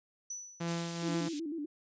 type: tone with exponential decay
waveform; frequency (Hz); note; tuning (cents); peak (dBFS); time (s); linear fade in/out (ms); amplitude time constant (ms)
sine; 5950; F#8; +9; -36; 0.3-0.9; 5; 130
type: tone with tremolo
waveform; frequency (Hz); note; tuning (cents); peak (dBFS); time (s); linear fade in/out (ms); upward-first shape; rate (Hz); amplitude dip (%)
sawtooth; 169.1; E3; +44; -28; 0.6-1.29; 10; triangle; 2.3; 55
type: high-pass noise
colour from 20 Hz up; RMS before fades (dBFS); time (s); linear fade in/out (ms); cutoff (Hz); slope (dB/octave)
pink; -45; 0.67-1.4; 10; 3000; 24
type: tone with vibrato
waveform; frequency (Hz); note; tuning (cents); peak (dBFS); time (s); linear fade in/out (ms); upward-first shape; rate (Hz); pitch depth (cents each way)
sine; 311.1; D#4; 0; -35; 1.02-1.66; 10; square; 8; 110
effects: resampled to 16000 Hz